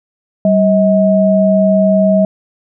sine tone pair together, 193.3 / 636.1 Hz, G3 / D#5, -24 / +38 cents, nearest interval octave + major sixth, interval 2062 cents, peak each -10 dBFS, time 0.45-2.25 s, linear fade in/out 2 ms, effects none

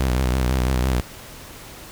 sawtooth tone with vibrato, 63.6 Hz, C2, 48 cents flat, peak -14 dBFS, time 0-1.01 s, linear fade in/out 5 ms, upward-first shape sine, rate 6 Hz, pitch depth 80 cents each way, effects pink hiss -40 dBFS RMS until 1.91 s

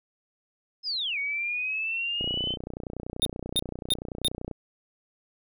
sine linear two-way sweep, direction down then up, 5240 to 2219 to 3088 Hz, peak -27 dBFS, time 0.83-2.57 s, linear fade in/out 50 ms, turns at 1.18 s
click train, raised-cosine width 2 ms, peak -21 dBFS, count 71, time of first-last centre 2.21-4.513 s, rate 30.4 Hz
square tone bursts, 3662 Hz, A#7, 32 cents flat, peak -22 dBFS, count 4, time 3.22-4.278 s, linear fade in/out 0 ms, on 32 ms, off 310 ms
effects none

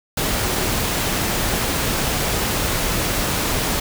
sine tone in noise, 370 Hz, F#4, in tune, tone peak -30 dBFS, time 0.42-0.68 s, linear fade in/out 5 ms, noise pink, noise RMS -21 dBFS, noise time 0.17-3.8 s, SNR -12 dB, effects none

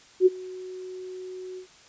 sine tone with ADSR envelope, 370 Hz, F#4, in tune, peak -11 dBFS, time 0.2-1.67 s, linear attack 61 ms, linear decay 27 ms, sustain -24 dB, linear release 94 ms, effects white hiss -53 dBFS RMS until 1.88 s + resampled to 16000 Hz

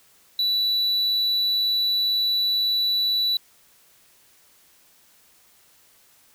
triangle tone, 3951 Hz, B7, in tune, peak -18 dBFS, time 0.39-3.37 s, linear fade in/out 2 ms, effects white hiss -57 dBFS RMS until 6.34 s

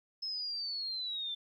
sine linear sweep, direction down, 5210 to 3520 Hz, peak -35 dBFS, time 0.22-1.35 s, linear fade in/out 10 ms, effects 12-bit

